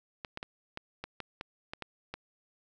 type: clicks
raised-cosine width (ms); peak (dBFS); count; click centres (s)
0.3; -22; 10; 0.248 / 0.374 / 0.429 / 0.774 / 1.04 / 1.203 / 1.411 / 1.735 / 1.823 / 2.14
effects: none